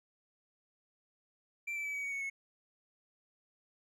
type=tone with pitch steps; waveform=triangle; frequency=2349 / 2322 / 2295 / 2269 / 2243 / 2217 / 2192 Hz; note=D7 / D7 / D7 / C#7 / C#7 / C#7 / C#7; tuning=0 / -20 / -40 / +40 / +20 / 0 / -20 cents; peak=-34 dBFS; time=1.67-2.3 s; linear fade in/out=10 ms; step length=90 ms; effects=none